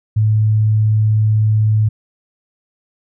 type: tone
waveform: sine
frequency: 108 Hz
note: A2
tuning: 32 cents flat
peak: -10 dBFS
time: 0.16-1.89 s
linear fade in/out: 10 ms
effects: none